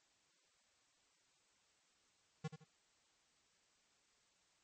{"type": "tone with echo", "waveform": "square", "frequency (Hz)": 156.2, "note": "D#3", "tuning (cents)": 7, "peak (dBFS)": -40, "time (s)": [2.44, 2.48], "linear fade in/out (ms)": 10, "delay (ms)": 82, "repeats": 2, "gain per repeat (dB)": -10, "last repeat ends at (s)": 2.644, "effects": ["white hiss -75 dBFS RMS until 4.63 s", "MP3 32 kbps"]}